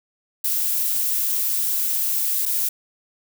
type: noise with dropouts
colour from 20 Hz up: violet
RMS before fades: -22 dBFS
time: 0.44-2.69 s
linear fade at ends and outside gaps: 5 ms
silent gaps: 2.456-2.46 s
effects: none